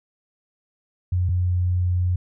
sine tone pair in turn, 90.2 / 89.71 Hz, F#2 / F2, -44 / +47 cents, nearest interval unison, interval 9 cents, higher first, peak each -18 dBFS, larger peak neither, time 1.12-1.29 / 1.29-2.16 s, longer second, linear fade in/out 5 ms, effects none

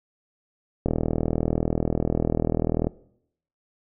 click train, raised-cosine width 2 ms, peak -9 dBFS, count 82, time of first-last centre 0.86-2.87 s, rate 40.3 Hz, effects noise-tail reverb RT60 0.7 s tail -20 dB re dry

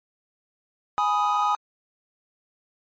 triangle chord, G# minor, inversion none, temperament equal with one note detuned, 830.6 / 987.8 / 1248.8 Hz, G#5 / B5 / D#6, 0 / 0 / +6 cents, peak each -22 / -25 / -21 dBFS, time 0.98-1.55 s, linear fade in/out 0 ms, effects MP3 32 kbps

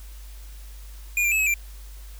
square tone with pitch steps, 2432 / 2374 / 2599 / 2561 / 2362 Hz, D#7 / D7 / E7 / D#7 / D7, -40 / +18 / -25 / +49 / +9 cents, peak -20 dBFS, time 1.17-1.54 s, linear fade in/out 2 ms, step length 74 ms, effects added 50 Hz sine -38 dBFS peak until 2.19 s + white hiss -51 dBFS RMS until 2.19 s

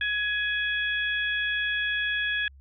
harmonic tone, 838 Hz, G#5, 15 cents sharp, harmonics 2 / 3 / 4, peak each -26 / -33 / -32 dBFS, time 0.01-2.48 s, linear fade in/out 2 ms, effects added 68 Hz sine -48 dBFS peak until 2.6 s

